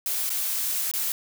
blue noise with dropouts, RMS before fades -27 dBFS, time 0.06-1.12 s, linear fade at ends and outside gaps 1 ms, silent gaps 0.294-0.302 / 0.914-0.937 s, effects none

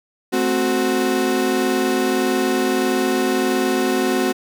35% pulse chord, F# diminished, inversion first, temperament equal, 220 / 261.6 / 370 Hz, A3 / C4 / F#4, 0 / 0 / 0 cents, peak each -23 / -19 / -18 dBFS, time 0.32-4.33 s, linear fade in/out 20 ms, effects none

